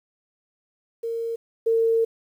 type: tone pair in turn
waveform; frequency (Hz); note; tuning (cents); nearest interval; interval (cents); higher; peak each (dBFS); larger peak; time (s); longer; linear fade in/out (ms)
sine; 460 / 454.7; A#4 / A#4; -23 / -43; unison; 20; first; -25 / -17; second; 1.03-1.36 / 1.66-2.05; second; 10
effects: 9-bit